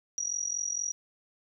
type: tone with amplitude modulation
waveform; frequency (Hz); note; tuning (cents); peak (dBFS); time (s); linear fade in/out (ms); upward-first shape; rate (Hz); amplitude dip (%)
sine; 5770; F#8; -44; -26; 0.18-0.92; 0; sine; 44.3; 85
effects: none